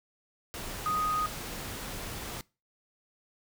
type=tone in noise; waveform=sine; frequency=1244.5 Hz; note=D#6; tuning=in tune; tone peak=-27 dBFS; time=0.86-1.26 s; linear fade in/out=0 ms; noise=pink; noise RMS=-39 dBFS; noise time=0.54-2.41 s; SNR=+9 dB; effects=noise-tail reverb RT60 0.3 s tail -23 dB re dry